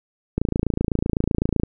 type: click train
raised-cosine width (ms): 3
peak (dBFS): -7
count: 36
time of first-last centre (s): 0.38-1.634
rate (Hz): 27.9
effects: none